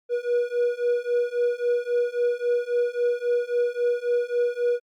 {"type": "beating tone pair", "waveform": "triangle", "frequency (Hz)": [481, 484.7], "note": ["B4", "B4"], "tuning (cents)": [-46, -32], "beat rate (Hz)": 3.7, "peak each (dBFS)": [-23, -22], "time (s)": [0.09, 4.8], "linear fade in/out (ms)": 50, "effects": ["Opus 48 kbps"]}